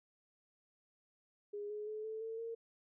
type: tone with pitch steps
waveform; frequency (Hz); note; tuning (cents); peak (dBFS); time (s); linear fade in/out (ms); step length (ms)
sine; 411.8 / 420.7 / 429.8 / 439.1 / 448.6 / 458.2; G#4 / G#4 / A4 / A4 / A4 / A#4; -15 / +22 / -41 / -4 / +34 / -30; -40; 1.53-2.55; 10; 170
effects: none